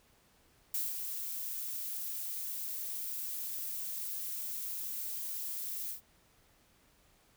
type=noise with ADSR envelope; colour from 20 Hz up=violet; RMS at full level=-33 dBFS; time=0.74-6.01 s; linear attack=5 ms; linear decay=190 ms; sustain=-6 dB; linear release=110 ms; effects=pink hiss -67 dBFS RMS until 7.36 s